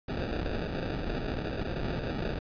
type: noise with sample-and-hold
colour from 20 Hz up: pink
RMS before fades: -33 dBFS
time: 0.08-2.39 s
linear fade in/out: 5 ms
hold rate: 1050 Hz
effects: resampled to 11025 Hz